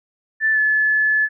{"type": "tone with pitch glide", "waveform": "sine", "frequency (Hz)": [1760, 1724.8], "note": ["A6", "A6"], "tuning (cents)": [0, -35], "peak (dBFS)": -14, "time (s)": [0.4, 1.29], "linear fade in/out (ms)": 50, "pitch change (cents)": -35, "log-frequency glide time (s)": [0.52, 0.59], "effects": []}